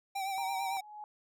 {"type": "tone with vibrato", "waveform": "square", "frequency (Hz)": 776, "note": "G5", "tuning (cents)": -18, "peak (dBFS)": -34, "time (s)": [0.15, 0.81], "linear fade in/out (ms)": 10, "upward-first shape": "triangle", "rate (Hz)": 8.9, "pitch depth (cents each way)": 52}
{"type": "tone with exponential growth", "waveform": "sine", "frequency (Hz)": 842, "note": "G#5", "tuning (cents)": 24, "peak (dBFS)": -40, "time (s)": [0.3, 1.04], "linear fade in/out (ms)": 1, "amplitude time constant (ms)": 160}
{"type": "tone", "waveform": "sine", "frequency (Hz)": 932.3, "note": "A#5", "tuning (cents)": 0, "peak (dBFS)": -38, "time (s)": [0.38, 0.77], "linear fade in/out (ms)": 0}
{"effects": []}